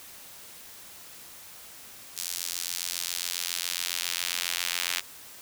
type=tone with high-pass filter sweep; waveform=sawtooth; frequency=87.31 Hz; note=F2; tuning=in tune; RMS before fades=-32 dBFS; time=2.16-5.01 s; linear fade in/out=20 ms; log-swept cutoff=5800 to 2500 Hz; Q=0.95; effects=white hiss -47 dBFS RMS until 5.41 s